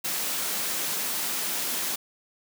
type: high-pass noise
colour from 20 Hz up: white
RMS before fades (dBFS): -29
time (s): 0.04-1.96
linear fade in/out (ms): 10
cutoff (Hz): 150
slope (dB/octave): 24
effects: none